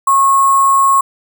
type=tone with sample-and-hold; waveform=sine; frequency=1091 Hz; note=C#6; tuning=28 cents flat; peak=-7 dBFS; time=0.07-1.01 s; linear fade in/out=5 ms; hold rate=8820 Hz; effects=none